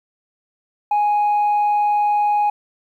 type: tone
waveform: sine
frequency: 830.6 Hz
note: G#5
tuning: in tune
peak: -12 dBFS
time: 0.91-2.5 s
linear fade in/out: 5 ms
effects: tanh soft clip ceiling -13 dBFS + 9-bit